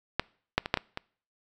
clicks, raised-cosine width 0.3 ms, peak -8 / -6 / -16 / -6 / -12 / -17 dBFS, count 6, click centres 0.196 / 0.58 / 0.659 / 0.741 / 0.773 / 0.974 s, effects noise-tail reverb RT60 0.5 s tail -25 dB re dry

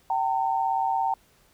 sine tone pair together, 771.8 / 909 Hz, G5 / A#5, -27 / -44 cents, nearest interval minor third, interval 283 cents, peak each -25 dBFS, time 0.1-1.14 s, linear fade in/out 2 ms, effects pink hiss -61 dBFS RMS until 1.53 s

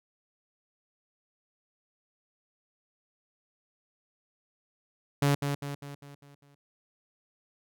sawtooth tone with echo, 142.2 Hz, C#3, 45 cents sharp, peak -18 dBFS, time 5.22-5.35 s, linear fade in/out 5 ms, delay 200 ms, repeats 6, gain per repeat -6 dB, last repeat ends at 6.55 s, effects none

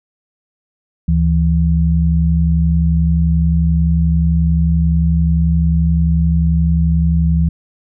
sine tone pair together, 73.41 / 164.81 Hz, D2 / E3, 0 / 0 cents, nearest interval octave + major second, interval 1400 cents, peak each -13 dBFS, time 1.08-7.49 s, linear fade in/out 5 ms, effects none

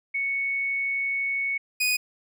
sine / sawtooth tone pair in turn, 2217 / 2483 Hz, C#7 / D#7, 0 / -4 cents, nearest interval major second, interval 196 cents, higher second, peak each -24 / -18 dBFS, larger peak second, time 0.14-1.58 / 1.8-1.97 s, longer first, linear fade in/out 10 ms, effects none

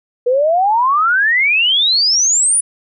sine exponential sweep, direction up, 477 to 9956 Hz, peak -10 dBFS, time 0.26-2.61 s, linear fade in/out 10 ms, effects none

